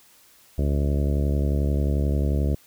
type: harmonic tone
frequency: 71.3 Hz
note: C#2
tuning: 49 cents sharp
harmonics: 1 / 2 / 3 / 4 / 5 / 6 / 7 / 8 / 9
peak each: -21 / -27 / -31 / -33 / -35 / -37 / -38 / -39 / -40 dBFS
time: 0.58-2.55 s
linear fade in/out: 5 ms
effects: white hiss -55 dBFS RMS until 2.66 s